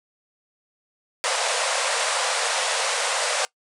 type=band-pass noise; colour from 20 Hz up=pink; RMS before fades=-24 dBFS; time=1.24-3.45 s; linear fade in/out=0 ms; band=470 to 9900 Hz; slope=96 dB/octave; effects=noise-tail reverb RT60 0.1 s tail -21 dB re dry